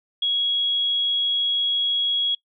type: tone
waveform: sine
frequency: 3322 Hz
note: G#7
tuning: in tune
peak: -19 dBFS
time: 0.22-2.35 s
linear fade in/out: 5 ms
effects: noise-tail reverb RT60 0.1 s tail -23 dB re dry